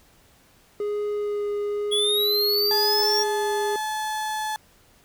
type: tone with vibrato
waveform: triangle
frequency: 413.5 Hz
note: G#4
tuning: 8 cents flat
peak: -22 dBFS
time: 0.8-3.76 s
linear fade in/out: 2 ms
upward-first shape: sine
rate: 0.99 Hz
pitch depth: 9 cents each way
type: linear sweep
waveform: square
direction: up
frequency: 3330 to 5630 Hz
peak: -21 dBFS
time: 1.91-3.24 s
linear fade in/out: 20 ms
type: tone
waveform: 35% pulse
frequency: 862 Hz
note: A5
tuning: 36 cents flat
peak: -24 dBFS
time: 2.71-4.56 s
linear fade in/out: 0 ms
effects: pink hiss -57 dBFS RMS until 5.04 s